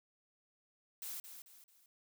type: noise with echo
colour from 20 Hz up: blue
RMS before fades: -44 dBFS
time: 1.02-1.2 s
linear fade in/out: 2 ms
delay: 220 ms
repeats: 3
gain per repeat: -8 dB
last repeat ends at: 1.86 s
effects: none